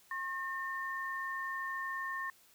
sine tone pair together, 1078 / 1813 Hz, C#6 / A#6, -49 / -49 cents, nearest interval major sixth, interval 900 cents, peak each -39 / -38 dBFS, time 0.11-2.3 s, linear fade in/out 2 ms, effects white hiss -64 dBFS RMS until 2.54 s

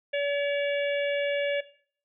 harmonic tone with a mistuned harmonic, 570 Hz, C#5, 48 cents sharp, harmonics 1 / 3 / 4 / 5 / 6, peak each -26 / -33 / -35 / -37 / -42 dBFS, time 0.13-1.61 s, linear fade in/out 10 ms, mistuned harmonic 5, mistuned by -23 cents, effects noise-tail reverb RT60 0.5 s tail -17 dB re dry

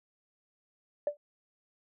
sine tone with exponential decay, 586 Hz, D5, 4 cents flat, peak -22 dBFS, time 1.07-1.17 s, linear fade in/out 2 ms, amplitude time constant 20 ms, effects tanh soft clip ceiling -19 dBFS

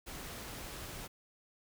pink noise, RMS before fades -45 dBFS, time 0.06-1.08 s, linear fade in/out 20 ms, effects none

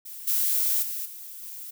violet noise with level steps, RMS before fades -40 / -24 / -32 / -41 / -39 dBFS, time 0.05-1.71 s, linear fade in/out 10 ms, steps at 0.27 / 0.82 / 1.05 / 1.42 s, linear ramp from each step 10 ms, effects none

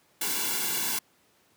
white noise with comb filter, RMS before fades -29 dBFS, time 0.21-0.99 s, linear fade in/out 5 ms, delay 1.6 ms, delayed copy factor -0.9, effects pink hiss -64 dBFS RMS until 1.56 s + high-pass 150 Hz 12 dB/octave

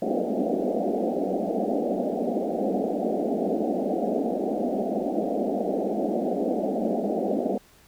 pink band-pass noise, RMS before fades -26 dBFS, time 0.02-7.58 s, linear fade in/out 5 ms, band 190 to 760 Hz, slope 96 dB/octave, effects pink hiss -56 dBFS RMS until 7.87 s

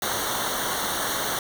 pink noise with comb filter, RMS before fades -27 dBFS, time 0.02-1.39 s, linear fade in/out 2 ms, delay 0.4 ms, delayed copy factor -0.9, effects none

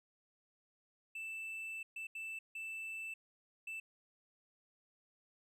triangle tone bursts at uneven times, 2649 Hz, E7, 8 cents sharp, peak -40 dBFS, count 5, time 1.15-1.83 / 1.96-2.07 / 2.15-2.39 / 2.55-3.14 / 3.67-3.8 s, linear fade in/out 5 ms, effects none

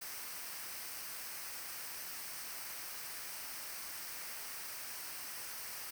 white noise with comb filter, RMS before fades -45 dBFS, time 0.01-5.91 s, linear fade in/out 10 ms, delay 0.28 ms, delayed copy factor -0.5, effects none

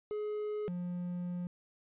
triangle tone pair in turn, 421.5 / 177.22 Hz, G#4 / F3, +26 / +26 cents, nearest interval octave + minor third, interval 1500 cents, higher first, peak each -32 / -33 dBFS, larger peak first, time 0.11-0.68 / 0.68-1.47 s, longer second, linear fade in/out 0 ms, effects resampled to 8000 Hz

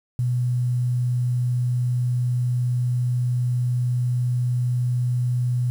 sine tone with quantisation, 123.3 Hz, B2, 2 cents flat, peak -19 dBFS, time 0.19-5.7 s, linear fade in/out 0 ms, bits 8, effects none

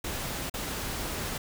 pink noise with dropouts, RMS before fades -34 dBFS, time 0.04-1.38 s, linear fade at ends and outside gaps 5 ms, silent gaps 0.498-0.539 s, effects none

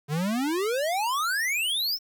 square exponential sweep, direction up, 139.8 to 5510 Hz, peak -25 dBFS, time 0.08-1.99 s, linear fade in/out 50 ms, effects 9-bit

